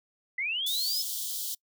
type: linear sweep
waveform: sine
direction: up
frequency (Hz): 1977 to 5274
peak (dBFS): -28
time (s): 0.38-1.02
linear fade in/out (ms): 5
type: high-pass noise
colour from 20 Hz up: white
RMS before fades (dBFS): -34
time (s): 0.66-1.55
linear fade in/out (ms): 10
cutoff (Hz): 3100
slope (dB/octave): 96
effects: noise-tail reverb RT60 0.1 s tail -25 dB re dry